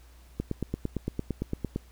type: click train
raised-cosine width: 3 ms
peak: -16 dBFS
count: 13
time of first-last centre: 0.4-1.761 s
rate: 8.82 Hz
effects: added 60 Hz sine -51 dBFS peak until 1.91 s + pink hiss -60 dBFS RMS until 1.91 s